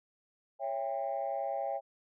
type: chord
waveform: sine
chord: C# diminished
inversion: none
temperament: just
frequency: 554.4 / 665.2 / 798.3 Hz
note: C#5 / E5 / G5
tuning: 0 / +16 / +31 cents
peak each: -36 / -36 / -35 dBFS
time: 0.59-1.81 s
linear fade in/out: 50 ms
effects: tanh soft clip ceiling -25 dBFS